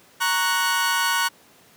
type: chord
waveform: sawtooth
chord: F# major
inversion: first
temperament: equal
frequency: 932.3 / 1108.7 / 1480 Hz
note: A#5 / C#6 / F#6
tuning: 0 / 0 / 0 cents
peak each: -21 / -22 / -19 dBFS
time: 0.2-1.29 s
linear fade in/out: 20 ms
effects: pink hiss -53 dBFS RMS until 1.76 s + high-pass 150 Hz 12 dB/octave